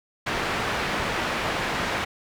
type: low-pass noise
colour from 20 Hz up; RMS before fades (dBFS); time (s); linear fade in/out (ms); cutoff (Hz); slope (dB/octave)
white; -27; 0.26-2.05; 10; 2000; 12
effects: none